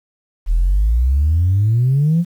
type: exponential sweep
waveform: sine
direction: up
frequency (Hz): 38.03 to 177.8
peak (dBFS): -10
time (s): 0.46-2.25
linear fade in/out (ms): 50
effects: tanh soft clip ceiling -8 dBFS + 8-bit